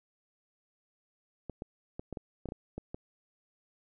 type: clicks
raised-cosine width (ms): 2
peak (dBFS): -25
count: 10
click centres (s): 1.497 / 1.621 / 1.995 / 2.127 / 2.172 / 2.457 / 2.488 / 2.521 / 2.78 / 2.945
effects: none